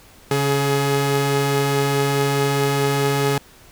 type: tone pair together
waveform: sawtooth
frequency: 139.09 / 422 Hz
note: C#3 / G#4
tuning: +6 / +28 cents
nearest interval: octave + perfect fifth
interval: 1922 cents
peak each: -16 dBFS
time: 0.31-3.38 s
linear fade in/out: 2 ms
effects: pink hiss -48 dBFS RMS until 3.71 s